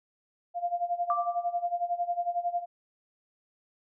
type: tone with tremolo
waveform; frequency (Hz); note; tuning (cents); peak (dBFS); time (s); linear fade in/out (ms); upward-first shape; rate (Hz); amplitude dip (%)
sine; 698.5; F5; 0; -24; 0.54-2.66; 50; sine; 11; 85
type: tone with exponential decay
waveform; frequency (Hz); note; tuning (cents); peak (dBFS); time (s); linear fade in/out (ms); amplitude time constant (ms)
sine; 1174.7; D6; 0; -24; 1.1-1.66; 1; 120
effects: none